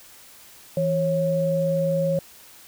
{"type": "tone pair together", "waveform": "sine", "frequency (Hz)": [164.81, 547.4], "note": ["E3", "C#5"], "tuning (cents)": [0, -22], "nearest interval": "octave + major sixth", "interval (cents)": 2078, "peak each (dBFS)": [-24, -21], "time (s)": [0.77, 2.19], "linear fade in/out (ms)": 2, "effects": ["white hiss -48 dBFS RMS until 2.67 s"]}